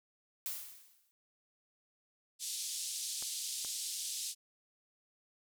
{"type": "noise with exponential decay", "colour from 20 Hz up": "blue", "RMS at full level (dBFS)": -37, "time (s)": [0.46, 1.11], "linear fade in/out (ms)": 0, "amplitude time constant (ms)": 140}
{"type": "band-pass noise", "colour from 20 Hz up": "white", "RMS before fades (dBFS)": -40, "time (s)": [2.39, 4.35], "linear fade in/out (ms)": 50, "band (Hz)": [3500, 9900], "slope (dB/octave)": 24}
{"type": "clicks", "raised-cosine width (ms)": 0.5, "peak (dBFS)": [-34, -35], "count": 2, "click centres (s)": [3.225, 3.648]}
{"effects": []}